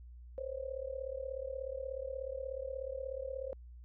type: tone with amplitude modulation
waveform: sine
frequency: 530 Hz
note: C5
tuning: 22 cents sharp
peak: -34 dBFS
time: 0.38-3.53 s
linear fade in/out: 0 ms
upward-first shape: sine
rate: 36.6 Hz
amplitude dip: 90%
effects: added 60 Hz sine -49 dBFS peak until 3.84 s